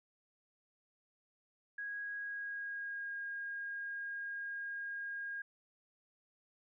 sine tone with pitch glide, 1649 to 1625.4 Hz, G#6 to G#6, -13 to -38 cents, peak -39 dBFS, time 1.78-5.42 s, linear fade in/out 5 ms, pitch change -25 cents, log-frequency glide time 2.14-3.14 s, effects none

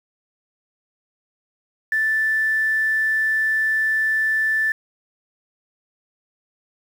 sine tone with quantisation, 1760 Hz, A6, in tune, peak -17 dBFS, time 1.92-4.72 s, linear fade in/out 2 ms, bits 7, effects none

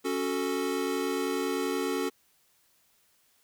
square chord, F# minor, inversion second, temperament equal, 277.2 / 370 / 440 Hz, C#4 / F#4 / A4, 0 / 0 / 0 cents, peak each -33 dBFS, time 0.04-2.1 s, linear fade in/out 20 ms, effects white hiss -67 dBFS RMS until 3.43 s

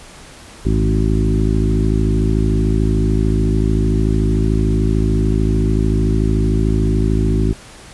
harmonic tone with a mistuned harmonic, 53.5 Hz, A1, 48 cents flat, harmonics 1 / 2 / 3 / 4 / 5 / 6 / 7, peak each -16 / -19 / -21 / -22 / -23 / -24 / -24 dBFS, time 0.65-7.53 s, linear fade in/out 5 ms, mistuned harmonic 2, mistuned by -38 cents, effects pink hiss -39 dBFS RMS until 7.93 s + resampled to 24000 Hz

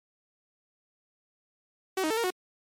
sawtooth tone with pitch steps, 379.1 / 312.8 / 443.6 / 465.4 / 366.3 Hz, F#4 / D#4 / A4 / A#4 / F#4, +42 / +9 / +14 / -3 / -17 cents, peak -22 dBFS, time 1.97-2.305 s, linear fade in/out 5 ms, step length 67 ms, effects MP3 64 kbps

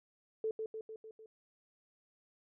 sine tone with echo, 440 Hz, A4, in tune, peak -32 dBFS, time 0.44-0.51 s, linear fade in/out 2 ms, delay 150 ms, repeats 5, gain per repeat -4 dB, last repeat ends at 1.26 s, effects none

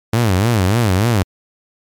sawtooth tone with vibrato, 104.7 Hz, G#2, 15 cents sharp, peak -8 dBFS, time 0.13-1.23 s, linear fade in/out 5 ms, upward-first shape sine, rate 3.4 Hz, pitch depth 250 cents each way, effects MP3 96 kbps

